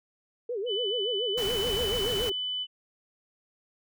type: tone with vibrato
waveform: sine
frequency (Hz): 439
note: A4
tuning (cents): -4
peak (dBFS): -29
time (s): 0.49-2.32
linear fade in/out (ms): 5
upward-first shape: sine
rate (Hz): 7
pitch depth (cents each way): 230
type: tone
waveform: sine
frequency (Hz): 3000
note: F#7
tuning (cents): +23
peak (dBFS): -29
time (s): 0.66-2.67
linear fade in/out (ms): 50
type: noise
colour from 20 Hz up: pink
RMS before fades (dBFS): -35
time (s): 1.37-2.3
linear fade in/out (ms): 10
effects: none